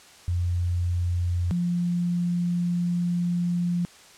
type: tone pair in turn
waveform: sine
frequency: 88 / 174.73 Hz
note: F2 / F3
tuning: +14 / +1 cents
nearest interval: octave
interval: 1187 cents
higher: second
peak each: -22 dBFS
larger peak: neither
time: 0.28-1.51 / 1.51-3.85 s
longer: second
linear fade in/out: 0 ms
effects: white hiss -50 dBFS RMS until 4.17 s + low-pass 8000 Hz 12 dB/octave